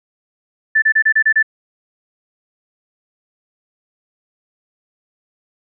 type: tone bursts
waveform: sine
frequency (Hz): 1760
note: A6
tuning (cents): 0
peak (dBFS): -9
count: 7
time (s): 0.75-1.428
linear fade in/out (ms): 10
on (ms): 72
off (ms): 29
effects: none